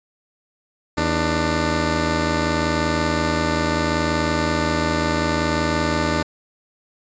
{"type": "tone pair together", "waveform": "10% pulse", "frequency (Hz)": [80.71, 297.4], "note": ["E2", "D4"], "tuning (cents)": [-36, 22], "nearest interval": "octave + major seventh", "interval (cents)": 2258, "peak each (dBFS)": -13, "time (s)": [0.97, 6.23], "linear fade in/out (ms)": 10, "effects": ["resampled to 16000 Hz"]}